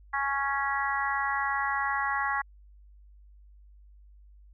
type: harmonic tone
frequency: 277.2 Hz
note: C#4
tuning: in tune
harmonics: 3 / 4 / 5 / 6 / 7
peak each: -32 / -31 / -36 / -33 / -33 dBFS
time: 0.13-2.42 s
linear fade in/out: 10 ms
effects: added 50 Hz sine -51 dBFS peak until 4.53 s